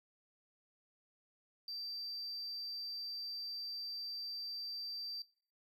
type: tone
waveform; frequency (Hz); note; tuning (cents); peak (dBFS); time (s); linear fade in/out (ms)
triangle; 4678; D8; -8; -39; 1.68-5.22; 2
effects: noise-tail reverb RT60 0.5 s tail -23 dB re dry + tanh soft clip ceiling -37 dBFS